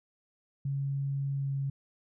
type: tone with pitch glide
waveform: sine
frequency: 138.59 to 137.63 Hz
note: C#3 to C#3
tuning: 0 to -12 cents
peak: -29 dBFS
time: 0.65-1.7 s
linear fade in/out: 5 ms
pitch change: -12 cents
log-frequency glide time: 1.34-1.51 s
effects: none